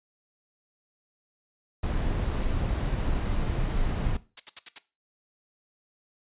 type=noise; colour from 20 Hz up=brown; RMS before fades=-27 dBFS; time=1.83-4.17 s; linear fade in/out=5 ms
type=noise bursts; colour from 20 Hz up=blue; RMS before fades=-32 dBFS; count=5; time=4.37-4.786 s; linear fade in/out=5 ms; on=28 ms; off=69 ms
effects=noise-tail reverb RT60 0.3 s tail -17 dB re dry + resampled to 8000 Hz